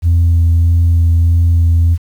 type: tone with vibrato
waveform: sine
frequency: 84.2 Hz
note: E2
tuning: 37 cents sharp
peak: -5 dBFS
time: 0.02-1.98 s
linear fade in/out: 50 ms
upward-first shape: sine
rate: 1.6 Hz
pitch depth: 13 cents each way
effects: tanh soft clip ceiling -5 dBFS + 7-bit